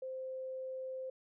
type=tone; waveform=sine; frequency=521 Hz; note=C5; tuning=7 cents flat; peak=-39 dBFS; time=0.02-1.1 s; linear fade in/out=5 ms; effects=none